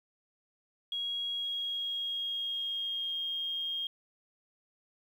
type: tone with pitch glide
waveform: sine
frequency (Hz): 3300 to 3234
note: G#7 to G#7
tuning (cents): -12 to -47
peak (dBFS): -32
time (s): 0.92-3.87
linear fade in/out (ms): 2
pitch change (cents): -35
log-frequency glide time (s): 1.36-3.14
effects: 10-bit